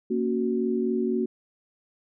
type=chord; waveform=sine; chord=F# major; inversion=first; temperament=equal; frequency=233.1 / 277.2 / 370 Hz; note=A#3 / C#4 / F#4; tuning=0 / 0 / 0 cents; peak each=-26 / -31 / -26 dBFS; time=0.1-1.26 s; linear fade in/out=10 ms; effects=none